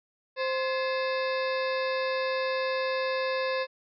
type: harmonic tone with a mistuned harmonic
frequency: 523.3 Hz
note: C5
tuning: in tune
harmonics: 1 / 2 / 3 / 4 / 5 / 7 / 8 / 9 / 10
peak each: -28 / -34 / -36 / -41 / -38 / -42 / -45 / -44 / -49 dBFS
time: 0.36-3.67 s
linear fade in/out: 50 ms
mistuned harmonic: 3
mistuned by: +140 cents
effects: none